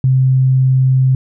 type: tone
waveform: sine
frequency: 130.81 Hz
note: C3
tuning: in tune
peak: -8 dBFS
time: 0.04-1.15 s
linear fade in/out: 2 ms
effects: none